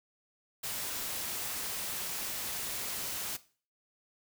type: noise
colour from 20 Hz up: white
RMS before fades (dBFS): -37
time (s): 0.63-3.37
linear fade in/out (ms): 10
effects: noise-tail reverb RT60 0.4 s tail -17 dB re dry